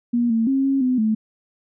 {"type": "tone with pitch steps", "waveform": "sine", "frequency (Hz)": [238.8, 226.1, 269.5, 272, 253.8, 217.9], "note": ["A#3", "A3", "C#4", "C#4", "B3", "A3"], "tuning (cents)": [42, 47, -49, -33, 47, -17], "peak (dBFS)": -16, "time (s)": [0.13, 1.15], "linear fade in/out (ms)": 10, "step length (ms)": 170, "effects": []}